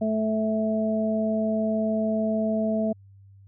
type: harmonic tone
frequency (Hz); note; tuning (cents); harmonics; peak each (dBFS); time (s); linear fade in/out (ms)
218.3; A3; -13; 1 / 2 / 3; -24 / -33 / -26; 0.01-2.93; 10
effects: added 98 Hz sine -48 dBFS peak until 3.47 s